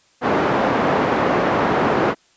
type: band-pass noise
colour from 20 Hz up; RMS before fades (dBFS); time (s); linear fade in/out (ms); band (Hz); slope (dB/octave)
pink; -18; 0.21-2.15; 50; 240 to 1300; 12
effects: white hiss -57 dBFS RMS until 2.36 s + resampled to 16000 Hz